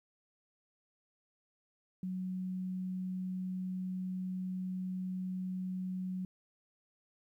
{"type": "tone", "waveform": "sine", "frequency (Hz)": 185, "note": "F#3", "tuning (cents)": 0, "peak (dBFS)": -35, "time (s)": [2.03, 6.25], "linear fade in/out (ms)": 2, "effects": ["12-bit"]}